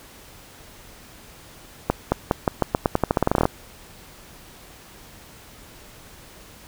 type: accelerating click train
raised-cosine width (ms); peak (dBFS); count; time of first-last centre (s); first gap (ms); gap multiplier
1; -3; 19; 1.9-3.454; 220; 0.87
effects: pink hiss -46 dBFS RMS until 6.67 s